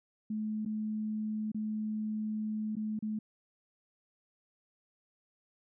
sine tone with dropouts, 215.1 Hz, A3, 39 cents flat, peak -32 dBFS, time 0.3-3.19 s, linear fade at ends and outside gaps 5 ms, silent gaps 0.651-0.659 / 1.518-1.545 / 2.755-2.766 / 2.991-3.024 s, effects none

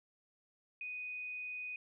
sine tone, 2489 Hz, D#7, in tune, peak -40 dBFS, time 0.81-1.76 s, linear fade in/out 2 ms, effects none

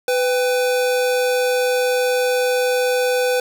square tone pair together, 500 / 793.7 Hz, B4 / G5, +21 / +21 cents, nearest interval minor sixth, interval 800 cents, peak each -17 / -27 dBFS, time 0.08-3.4 s, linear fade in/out 2 ms, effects none

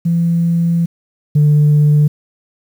sine tone pair in turn, 169 / 148.66 Hz, E3 / D3, +43 / +21 cents, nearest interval major second, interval 222 cents, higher first, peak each -10 / -5 dBFS, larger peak second, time 0.05-0.86 / 1.35-2.08 s, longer first, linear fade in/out 10 ms, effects tanh soft clip ceiling -5 dBFS + 7-bit

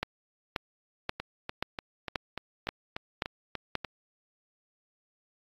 two click trains, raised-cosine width 0.3 ms, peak -18 / -13 dBFS, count 10 / 8, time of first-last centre 1.2-3.847 / 0.03-3.753 s, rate 3.4 / 1.88 Hz, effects AAC 32 kbps

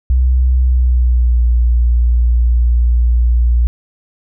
sine tone with pitch glide, 63.3 to 59.4 Hz, B1 to A#1, +43 to +33 cents, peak -8 dBFS, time 0.1-3.67 s, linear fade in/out 0 ms, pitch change -110 cents, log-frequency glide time 0.59-1.45 s, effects none

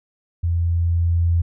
sine tone with level ramp, 85 Hz, F2, 46 cents flat, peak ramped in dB -17 to -14 dBFS, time 0.43-1.42 s, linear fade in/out 10 ms, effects none

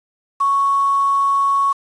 sine tone with quantisation, 1108.7 Hz, C#6, in tune, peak -13 dBFS, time 0.4-1.73 s, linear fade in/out 10 ms, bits 6, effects resampled to 22050 Hz

